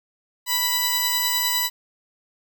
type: tone pair together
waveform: 10% pulse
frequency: 987.8 / 3961 Hz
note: B5 / B7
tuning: 0 / +4 cents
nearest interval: 2 octaves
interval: 2404 cents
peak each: -15 dBFS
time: 0.46-1.7 s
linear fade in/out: 50 ms
effects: none